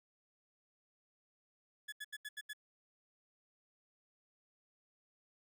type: tone bursts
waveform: 30% pulse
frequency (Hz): 1706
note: G#6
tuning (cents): +46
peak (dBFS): -40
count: 6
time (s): 1.88-2.534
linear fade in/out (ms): 10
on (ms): 44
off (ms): 78
effects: none